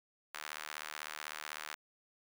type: tone with high-pass filter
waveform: sawtooth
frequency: 76 Hz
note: D#2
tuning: 40 cents flat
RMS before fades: -45 dBFS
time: 0.34-1.75 s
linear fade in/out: 5 ms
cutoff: 1400 Hz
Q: 1.2
effects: none